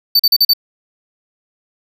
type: tone bursts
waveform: square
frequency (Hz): 4560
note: C#8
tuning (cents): +48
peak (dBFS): -8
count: 5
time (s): 0.15-0.535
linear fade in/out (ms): 5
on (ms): 45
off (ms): 40
effects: none